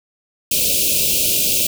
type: band-stop noise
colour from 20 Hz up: white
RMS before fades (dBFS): -17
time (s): 0.51-1.67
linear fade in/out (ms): 5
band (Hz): 630 to 2400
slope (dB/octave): 96
effects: none